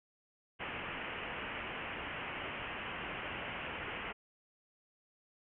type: low-pass noise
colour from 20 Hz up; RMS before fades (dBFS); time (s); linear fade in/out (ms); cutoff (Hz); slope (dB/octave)
white; -42; 0.59-4.13; 20; 3000; 96
effects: none